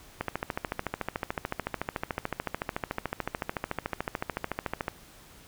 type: click train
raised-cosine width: 0.5 ms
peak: -14 dBFS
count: 65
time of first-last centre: 0.21-4.882 s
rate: 13.7 Hz
effects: pink hiss -53 dBFS RMS until 5.47 s